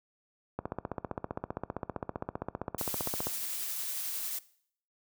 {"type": "click train", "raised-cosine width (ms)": 1, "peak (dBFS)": -19, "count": 42, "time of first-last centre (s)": [0.59, 3.27], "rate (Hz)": 15.3}
{"type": "noise with tremolo", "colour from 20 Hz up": "blue", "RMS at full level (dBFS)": -35, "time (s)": [2.78, 4.39], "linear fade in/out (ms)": 5, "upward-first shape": "triangle", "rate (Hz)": 11, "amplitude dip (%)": 25}
{"effects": ["noise-tail reverb RT60 0.6 s tail -19 dB re dry", "high-pass 60 Hz 12 dB/octave"]}